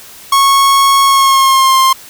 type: tone with pitch glide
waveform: 45% pulse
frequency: 1100 to 1055.8 Hz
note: C#6 to C6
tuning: -14 to +15 cents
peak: -6 dBFS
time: 0.32-1.93 s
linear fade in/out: 5 ms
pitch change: -71 cents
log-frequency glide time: 1.04-1.77 s
effects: white hiss -35 dBFS RMS until 2.09 s